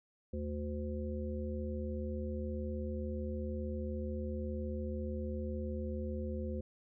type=harmonic tone with a mistuned harmonic; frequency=73.42 Hz; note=D2; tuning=in tune; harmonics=1 / 3 / 5 / 7; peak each=-38 / -41 / -45 / -44 dBFS; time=0.33-6.61 s; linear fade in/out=5 ms; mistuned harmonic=1; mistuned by=+110 cents; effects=none